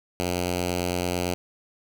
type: tone with notch filter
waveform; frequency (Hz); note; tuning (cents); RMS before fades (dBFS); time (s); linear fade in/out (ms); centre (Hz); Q
5% pulse; 89; F2; +33; -27; 0.2-1.34; 0; 1100; 1.4
effects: none

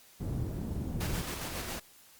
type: low-pass noise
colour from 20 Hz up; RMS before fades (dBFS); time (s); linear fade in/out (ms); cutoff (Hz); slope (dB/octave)
white; -35; 0.2-1.22; 10; 170; 12
type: noise with tremolo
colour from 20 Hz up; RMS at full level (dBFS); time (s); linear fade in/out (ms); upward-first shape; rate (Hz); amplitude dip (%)
pink; -37; 1-1.8; 10; square; 7.3; 30
effects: white hiss -58 dBFS RMS until 2.19 s + Opus 48 kbps

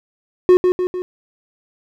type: tone with echo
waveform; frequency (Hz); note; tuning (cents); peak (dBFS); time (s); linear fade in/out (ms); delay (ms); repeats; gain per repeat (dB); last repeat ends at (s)
triangle; 363.7; F#4; -30; -4; 0.49-0.57; 0; 150; 3; -5; 1.02
effects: none

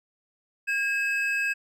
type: tone pair together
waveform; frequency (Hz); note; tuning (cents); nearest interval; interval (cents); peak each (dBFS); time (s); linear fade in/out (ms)
triangle; 1626 / 2580; G#6 / E7; -37 / -38; minor sixth; 799; -25 / -25; 0.67-1.54; 20
effects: none

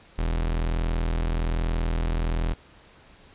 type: tone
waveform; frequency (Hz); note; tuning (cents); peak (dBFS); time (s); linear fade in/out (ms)
40% pulse; 41.2; E1; 0; -22; 0.18-2.54; 10
effects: pink hiss -53 dBFS RMS until 3.34 s + resampled to 8000 Hz

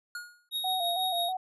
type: tone with exponential decay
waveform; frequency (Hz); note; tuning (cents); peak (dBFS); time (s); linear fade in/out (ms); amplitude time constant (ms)
square; 1436; F6; +48; -34; 0.15-0.49; 2; 73
type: tone with tremolo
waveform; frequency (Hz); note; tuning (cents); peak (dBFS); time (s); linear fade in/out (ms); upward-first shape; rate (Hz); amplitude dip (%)
square; 3758; A#7; +13; -29; 0.51-1.33; 50; sine; 6.1; 40
type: tone with vibrato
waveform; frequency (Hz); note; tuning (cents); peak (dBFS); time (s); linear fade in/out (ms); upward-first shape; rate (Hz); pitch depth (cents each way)
sine; 720; F#5; -47; -29; 0.64-1.37; 5; square; 3.1; 65
effects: resampled to 32000 Hz

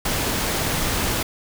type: noise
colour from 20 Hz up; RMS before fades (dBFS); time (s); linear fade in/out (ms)
pink; -23; 0.05-1.23; 5
effects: none

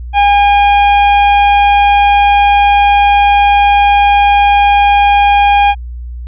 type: tone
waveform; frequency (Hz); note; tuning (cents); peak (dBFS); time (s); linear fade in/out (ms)
45% pulse; 812; G#5; -39; -5; 0.13-5.75; 50
effects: added 60 Hz sine -21 dBFS peak until 6.27 s + resampled to 8000 Hz

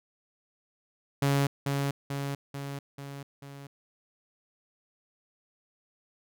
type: tone with echo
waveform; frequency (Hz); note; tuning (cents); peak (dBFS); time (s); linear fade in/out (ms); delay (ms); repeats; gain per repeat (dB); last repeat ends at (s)
sawtooth; 139.9; C#3; +16; -19; 1.22-1.47; 5; 440; 5; -4; 3.67
effects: none

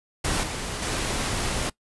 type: noise with level steps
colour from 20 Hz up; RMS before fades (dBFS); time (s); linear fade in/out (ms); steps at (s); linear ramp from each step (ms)
pink; -25 / -31 / -27; 0.24-1.7; 10; 0.43 / 0.82; 5
effects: noise-tail reverb RT60 0.1 s tail -21 dB re dry + resampled to 24000 Hz

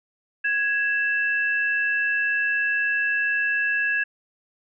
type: tone pair together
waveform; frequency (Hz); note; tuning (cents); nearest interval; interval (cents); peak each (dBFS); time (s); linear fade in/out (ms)
sine; 1661.2 / 2658; G#6 / E7; 0 / +14; minor sixth; 814; -21 / -27; 0.44-4.04; 10
effects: none

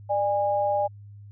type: tone pair together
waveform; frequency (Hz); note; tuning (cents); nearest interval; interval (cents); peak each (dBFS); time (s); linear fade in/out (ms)
sine; 597 / 819.4; D5 / G#5; +28 / -24; perfect fourth; 548; -24; 0.09-0.88; 20
effects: added 102 Hz sine -42 dBFS peak until 1.31 s

